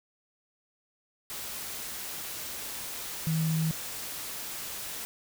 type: tone in noise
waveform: sine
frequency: 160 Hz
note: D#3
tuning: 49 cents sharp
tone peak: -25 dBFS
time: 3.27-3.71 s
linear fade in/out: 0 ms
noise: white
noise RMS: -38 dBFS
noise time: 1.3-5.05 s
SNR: +10 dB
effects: none